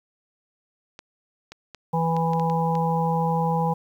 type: clicks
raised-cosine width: 0.2 ms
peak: -22 dBFS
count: 8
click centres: 0.991 / 1.52 / 1.747 / 2.166 / 2.334 / 2.397 / 2.499 / 2.753 s
type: harmonic tone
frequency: 164.81 Hz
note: E3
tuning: in tune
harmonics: 1 / 3 / 5 / 6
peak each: -23 / -28 / -25 / -29 dBFS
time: 1.93-3.74 s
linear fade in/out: 10 ms
effects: 9-bit